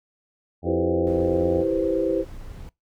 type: harmonic tone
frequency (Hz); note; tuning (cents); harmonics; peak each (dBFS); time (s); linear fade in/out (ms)
87.31; F2; 0; 1 / 2 / 3 / 4 / 5 / 6 / 7 / 8 / 9; -29 / -32 / -34 / -35 / -36 / -37 / -37 / -38 / -39; 0.62-1.65; 50
type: chord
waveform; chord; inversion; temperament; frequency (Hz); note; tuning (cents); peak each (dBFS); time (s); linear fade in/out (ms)
sine; C major seventh; first; equal; 329.6 / 392 / 493.9 / 523.3; E4 / G4 / B4 / C5; 0 / 0 / 0 / 0; -24 / -26 / -30 / -25; 0.64-2.25; 50
type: noise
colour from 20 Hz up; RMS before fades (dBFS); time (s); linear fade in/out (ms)
brown; -39; 1.07-2.69; 0
effects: noise-tail reverb RT60 0.2 s tail -23 dB re dry